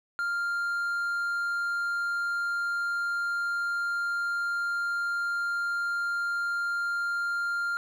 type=tone; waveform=triangle; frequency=1396.9 Hz; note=F6; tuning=in tune; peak=-25 dBFS; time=0.19-7.77 s; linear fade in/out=0 ms; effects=none